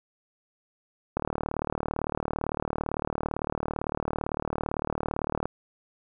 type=click train; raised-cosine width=1 ms; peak=-14 dBFS; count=163; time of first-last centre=1.17-5.456 s; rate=37.8 Hz; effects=none

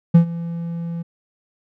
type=tone with ADSR envelope; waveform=triangle; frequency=168.7 Hz; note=E3; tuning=40 cents sharp; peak=-3 dBFS; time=0.14-1.03 s; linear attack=11 ms; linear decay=99 ms; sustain=-19 dB; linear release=15 ms; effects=none

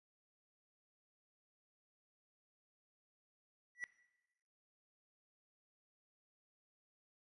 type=tone with exponential growth; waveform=triangle; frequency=1951 Hz; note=B6; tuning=22 cents flat; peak=-34 dBFS; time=3.75-3.84 s; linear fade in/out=0 ms; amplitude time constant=19 ms; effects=noise-tail reverb RT60 1.0 s tail -18 dB re dry + resampled to 24000 Hz

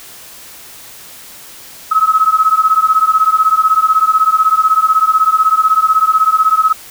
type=beating tone pair; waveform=sine; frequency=1277 / 1293 Hz; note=D#6 / E6; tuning=+45 / -34 cents; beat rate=16 Hz; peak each=-11 dBFS; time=1.91-6.73 s; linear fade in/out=10 ms; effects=white hiss -35 dBFS RMS until 6.9 s

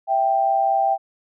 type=tone pair together; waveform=sine; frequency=659.3 / 784 Hz; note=E5 / G5; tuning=0 / 0 cents; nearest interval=minor third; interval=300 cents; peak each=-22 / -17 dBFS; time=0.07-0.98 s; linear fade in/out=50 ms; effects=none

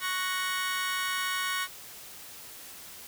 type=chord; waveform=25% pulse; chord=F# major; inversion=second; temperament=equal; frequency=1108.7 / 1480 / 1864.7 Hz; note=C#6 / F#6 / A#6; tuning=0 / 0 / 0 cents; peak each=-29 / -30 / -31 dBFS; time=0-1.68 s; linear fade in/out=50 ms; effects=white hiss -46 dBFS RMS until 3.07 s

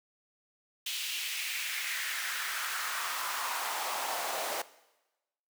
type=noise with high-pass filter sweep; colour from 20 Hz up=pink; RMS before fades=-35 dBFS; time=0.86-4.62 s; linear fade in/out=5 ms; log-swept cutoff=3100 to 610 Hz; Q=2.4; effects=noise-tail reverb RT60 1.0 s tail -18 dB re dry

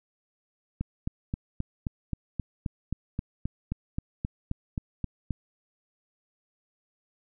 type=click train; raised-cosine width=5 ms; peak=-17 dBFS; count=18; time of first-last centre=0.81-5.307 s; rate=3.78 Hz; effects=none

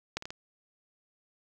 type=clicks; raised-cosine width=0.2 ms; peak=-14 / -24 / -21 / -22 dBFS; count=4; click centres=0.17 / 0.224 / 0.255 / 0.305 s; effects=9-bit

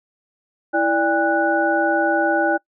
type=tone cluster; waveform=sine; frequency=329.8 / 587 / 804 / 1477 Hz; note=E4 / D5 / G5 / F#6; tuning=+1 / -1 / +44 / -3 cents; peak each=-21 dBFS; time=0.73-2.58 s; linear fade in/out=20 ms; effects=noise-tail reverb RT60 0.1 s tail -24 dB re dry

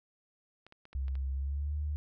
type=clicks; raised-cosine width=0.3 ms; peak=-37 dBFS; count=6; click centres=0.666 / 0.724 / 0.854 / 0.93 / 1.082 / 1.154 s
type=tone with pitch glide; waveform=sine; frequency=67 to 74.34 Hz; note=C2 to D2; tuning=+42 to +22 cents; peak=-31 dBFS; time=0.95-1.96 s; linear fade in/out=0 ms; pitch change=+180 cents; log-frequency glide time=1.33-1.75 s
effects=none

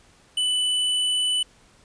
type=tone; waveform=square; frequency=2987 Hz; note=F#7; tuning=16 cents sharp; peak=-21 dBFS; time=0.37-1.43 s; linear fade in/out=5 ms; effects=pink hiss -56 dBFS RMS until 1.84 s + resampled to 22050 Hz

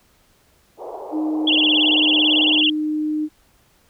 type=band-pass noise; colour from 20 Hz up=pink; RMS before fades=-33 dBFS; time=0.77-2.63 s; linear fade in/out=50 ms; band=380 to 940 Hz; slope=48 dB/octave
type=tone with pitch glide; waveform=sine; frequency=309.5 to 305.6 Hz; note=D#4 to D#4; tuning=-9 to -31 cents; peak=-19 dBFS; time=1.11-3.29 s; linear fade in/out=50 ms; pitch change=-22 cents; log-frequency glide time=1.4-1.73 s
type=tone with vibrato; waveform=sine; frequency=3072 Hz; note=G7; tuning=36 cents flat; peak=-14 dBFS; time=1.47-2.7 s; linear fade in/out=5 ms; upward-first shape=sine; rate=18 Hz; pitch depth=200 cents each way
effects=pink hiss -58 dBFS RMS until 3.89 s

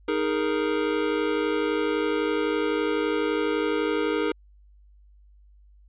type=chord; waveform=square; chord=D# suspended fourth; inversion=none; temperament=just; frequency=311.1 / 414.8 / 466.7 Hz; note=D#4 / G#4 / A#4; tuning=0 / -2 / +2 cents; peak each=-28 dBFS; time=0.08-4.32 s; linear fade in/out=5 ms; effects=added 50 Hz sine -51 dBFS peak until 5.88 s + resampled to 8000 Hz

